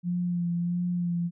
sine tone with vibrato, 174.61 Hz, F3, in tune, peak -25 dBFS, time 0.03-1.31 s, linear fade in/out 50 ms, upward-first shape sine, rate 1.5 Hz, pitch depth 26 cents each way, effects none

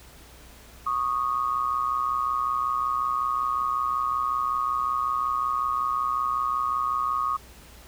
sine tone pair together, 1108.7 / 1234.1 Hz, C#6 / D#6, 0 / -15 cents, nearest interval major second, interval 185 cents, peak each -26 dBFS, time 0.86-7.37 s, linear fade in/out 10 ms, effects added 60 Hz sine -50 dBFS peak until 7.87 s + pink hiss -50 dBFS RMS until 7.87 s

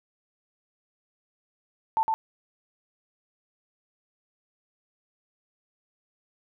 sine tone with echo, 887 Hz, A5, 14 cents sharp, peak -20 dBFS, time 1.97-2.03 s, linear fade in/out 0 ms, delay 110 ms, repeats 1, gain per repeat -2 dB, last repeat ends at 2.14 s, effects none

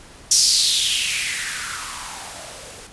violet noise with band-pass filter sweep, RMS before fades -22 dBFS, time 0.31-2.87 s, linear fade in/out 5 ms, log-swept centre 5700 to 410 Hz, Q 4.3, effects pink hiss -44 dBFS RMS until 2.92 s + resampled to 24000 Hz

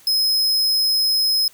45% pulse tone, 5120 Hz, D#8, 49 cents sharp, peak -16 dBFS, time 0.07-1.48 s, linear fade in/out 2 ms, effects white hiss -50 dBFS RMS until 1.53 s

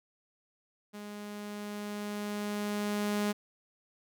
sawtooth tone with level ramp, 207.1 Hz, G#3, 5 cents flat, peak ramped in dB -38 to -24 dBFS, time 0.93-3.33 s, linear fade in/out 20 ms, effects none

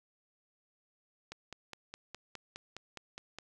click train, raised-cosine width 0.2 ms, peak -26 dBFS, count 11, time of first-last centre 1.32-3.386 s, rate 4.84 Hz, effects none

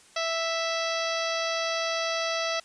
harmonic tone, 659.3 Hz, E5, in tune, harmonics 1 / 2 / 3 / 4 / 5 / 6 / 7 / 8 / 9, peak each -30 / -33 / -35 / -36 / -37 / -38 / -38 / -39 / -40 dBFS, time 0.16-2.6 s, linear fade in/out 5 ms, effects white hiss -55 dBFS RMS until 2.64 s + resampled to 22050 Hz

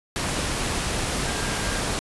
sine tone in noise, 1605 Hz, G6, 40 cents sharp, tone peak -36 dBFS, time 1.27-1.79 s, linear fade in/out 0 ms, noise pink, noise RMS -26 dBFS, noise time 0.16-1.99 s, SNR -13 dB, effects resampled to 24000 Hz

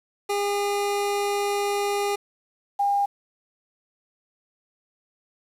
25% pulse / sine tone pair in turn, 405.8 / 805.5 Hz, G#4 / G5, -40 / +47 cents, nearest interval octave, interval 1187 cents, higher second, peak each -19 dBFS, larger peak neither, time 0.29-2.16 / 2.79-3.06 s, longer first, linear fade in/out 10 ms, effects resampled to 32000 Hz + 8-bit

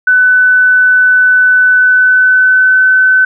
sine tone with pitch glide, 1500 to 1516.6 Hz, F#6 to F#6, +23 to +42 cents, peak -4 dBFS, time 0.07-3.25 s, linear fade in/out 5 ms, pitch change +19 cents, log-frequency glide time 1.68-2.84 s, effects none

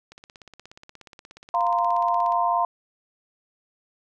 click train, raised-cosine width 0.2 ms, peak -27 dBFS, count 38, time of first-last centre 0.12-2.322 s, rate 16.8 Hz
sine chord, F suspended fourth, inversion none, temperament equal with one note detuned, 698.5 / 932.3 / 1036.3 Hz, F5 / Bb5 / C6, 0 / 0 / -17 cents, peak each -23 / -24 / -24 dBFS, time 1.54-2.65 s, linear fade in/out 2 ms
effects none

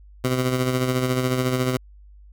15% pulse tone with tremolo, 127.7 Hz, C3, 42 cents flat, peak -12 dBFS, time 0.24-1.77 s, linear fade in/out 5 ms, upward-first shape sine, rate 14 Hz, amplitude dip 45%, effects added 50 Hz sine -44 dBFS peak until 2.32 s

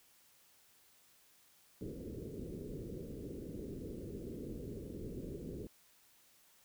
white low-pass noise, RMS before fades -45 dBFS, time 1.81-5.67 s, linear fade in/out 0 ms, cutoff 460 Hz, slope 48 dB/octave, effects white hiss -67 dBFS RMS until 6.64 s

